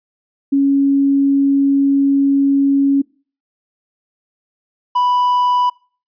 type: tone pair in turn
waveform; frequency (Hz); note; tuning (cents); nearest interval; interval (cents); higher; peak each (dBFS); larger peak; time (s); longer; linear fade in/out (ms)
sine / triangle; 277.2 / 987.8; C#4 / B5; 0 / 0; octave + minor seventh; 2200; second; -10; neither; 0.52-3.02 / 4.95-5.7; first; 10
effects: noise-tail reverb RT60 0.4 s tail -24 dB re dry + resampled to 11025 Hz